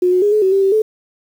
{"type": "tone with pitch steps", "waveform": "sine", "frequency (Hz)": [360.9, 365.1, 412.4, 426.1, 379.5, 391, 387.6, 433.5], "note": ["F#4", "F#4", "G#4", "G#4", "F#4", "G4", "G4", "A4"], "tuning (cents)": [-43, -23, -12, 44, 44, -4, -20, -26], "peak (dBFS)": -10, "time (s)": [0.02, 0.82], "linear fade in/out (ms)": 5, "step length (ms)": 100, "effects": ["7-bit"]}